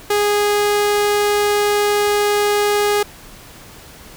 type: tone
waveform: sawtooth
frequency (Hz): 413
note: G#4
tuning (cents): -10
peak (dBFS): -10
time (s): 0.1-3.03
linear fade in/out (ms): 5
effects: pink hiss -40 dBFS RMS until 4.16 s